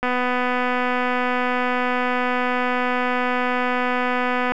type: click train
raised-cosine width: 0.5 ms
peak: -8 dBFS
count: 1119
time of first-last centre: 0.03-4.52 s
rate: 249 Hz
effects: none